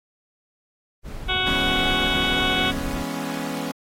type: noise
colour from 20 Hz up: brown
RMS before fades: -31 dBFS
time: 1.03-3.05 s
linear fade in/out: 50 ms
type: harmonic tone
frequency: 371 Hz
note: F#4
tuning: 5 cents sharp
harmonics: 1 / 2 / 3 / 4 / 6 / 7 / 8 / 9 / 10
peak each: -33 / -30 / -33 / -27 / -28 / -33 / -29 / -27 / -29 dBFS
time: 1.28-2.72 s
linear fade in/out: 20 ms
type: chord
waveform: sawtooth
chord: C# minor seventh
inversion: first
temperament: equal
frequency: 164.81 / 207.7 / 246.9 / 277.2 Hz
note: E3 / G#3 / B3 / C#4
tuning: 0 / 0 / 0 / 0 cents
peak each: -30 / -30 / -28 / -26 dBFS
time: 1.46-3.72 s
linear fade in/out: 10 ms
effects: AAC 48 kbps